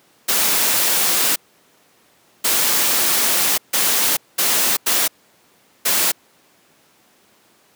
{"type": "noise bursts at uneven times", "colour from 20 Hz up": "white", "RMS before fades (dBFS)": -17, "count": 6, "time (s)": [[0.28, 1.36], [2.44, 3.58], [3.73, 4.17], [4.38, 4.77], [4.86, 5.08], [5.85, 6.12]], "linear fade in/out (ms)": 10, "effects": ["pink hiss -55 dBFS RMS until 7.75 s", "high-pass 200 Hz 12 dB/octave"]}